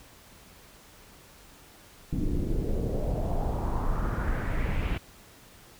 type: noise with low-pass filter sweep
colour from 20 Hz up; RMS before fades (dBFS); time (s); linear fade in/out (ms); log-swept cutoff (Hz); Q
brown; -28; 2.12-4.98; 5; 270 to 2800; 2.9
effects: pink hiss -53 dBFS RMS until 5.79 s